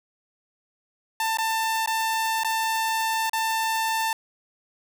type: tone with dropouts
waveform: sawtooth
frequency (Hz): 892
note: A5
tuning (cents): +23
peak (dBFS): -19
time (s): 1.2-4.13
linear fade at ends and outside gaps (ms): 2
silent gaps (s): 1.372-1.385 / 1.861-1.874 / 2.435-2.446 / 3.296-3.332
effects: none